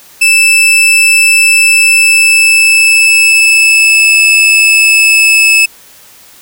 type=tone with pitch glide; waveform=40% pulse; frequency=2637 to 2610 Hz; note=E7 to E7; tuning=0 to -18 cents; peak=-3 dBFS; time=0.21-5.66 s; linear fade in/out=10 ms; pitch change=-18 cents; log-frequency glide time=1.38-5.49 s; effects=white hiss -38 dBFS RMS until 6.41 s